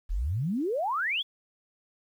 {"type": "exponential sweep", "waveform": "sine", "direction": "up", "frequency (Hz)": [36.71, 3540], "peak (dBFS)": -26, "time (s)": [0.09, 1.23], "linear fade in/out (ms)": 20, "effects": ["10-bit"]}